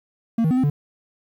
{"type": "tone with pitch steps", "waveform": "triangle", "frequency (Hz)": [229.1, 158.7, 253.2, 259.8, 145.4], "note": ["A#3", "D#3", "B3", "C4", "D3"], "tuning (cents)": [-30, 35, 43, -12, -17], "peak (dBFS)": -14, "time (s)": [0.38, 0.7], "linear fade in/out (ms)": 5, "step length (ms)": 64, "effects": ["9-bit"]}